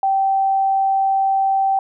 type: tone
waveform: sine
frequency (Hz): 777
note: G5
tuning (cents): -16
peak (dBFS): -14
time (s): 0.03-1.79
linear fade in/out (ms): 2
effects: none